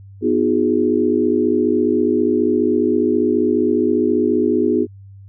sine chord, G# minor seventh, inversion first, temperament equal with one note detuned, 246.9 / 311.1 / 360.5 / 415.3 Hz, B3 / D#4 / F#4 / G#4, 0 / 0 / -45 / 0 cents, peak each -19 dBFS, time 0.21-4.87 s, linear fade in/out 50 ms, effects added 98 Hz sine -37 dBFS peak until 5.28 s

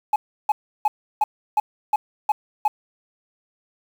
sine tone bursts, 847 Hz, G#5, 34 cents sharp, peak -12 dBFS, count 8, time 0.13-2.68 s, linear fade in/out 5 ms, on 30 ms, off 330 ms, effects tanh soft clip ceiling -13 dBFS + 7-bit

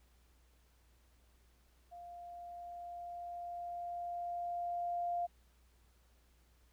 sine tone with level ramp, 698.5 Hz, F5, in tune, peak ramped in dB -48 to -33 dBFS, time 1.91-5.27 s, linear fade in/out 20 ms, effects added 60 Hz sine -66 dBFS peak until 6.72 s + pink hiss -73 dBFS RMS until 6.72 s

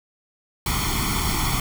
pink noise with comb filter, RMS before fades -23 dBFS, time 0.66-1.6 s, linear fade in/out 2 ms, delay 0.91 ms, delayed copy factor +0.95, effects none

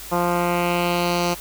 10% pulse tone with low-pass filter sweep, 174.61 Hz, F3, in tune, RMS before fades -21 dBFS, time 0.11-1.35 s, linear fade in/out 20 ms, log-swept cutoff 1200 to 6200 Hz, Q 1.6, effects added 50 Hz sine -42 dBFS peak until 1.4 s + white hiss -37 dBFS RMS until 1.4 s

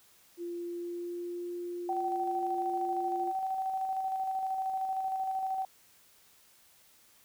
sine tone with pitch glide, 345.8 to 350.4 Hz, F4 to F4, -17 to +6 cents, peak -35 dBFS, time 0.37-3.33 s, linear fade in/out 50 ms, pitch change +23 cents, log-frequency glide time 0.65-1.48 s
sine tone with tremolo, 764 Hz, G5, 45 cents flat, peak -29 dBFS, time 1.89-5.65 s, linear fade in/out 2 ms, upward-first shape square, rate 13 Hz, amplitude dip 30%
effects white hiss -62 dBFS RMS until 7.24 s

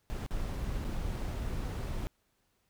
brown noise with dropouts, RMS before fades -35 dBFS, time 0.1-2.07 s, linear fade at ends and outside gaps 0 ms, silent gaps 0.263-0.308 / 0.842-0.848 s, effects pink hiss -75 dBFS RMS until 2.69 s

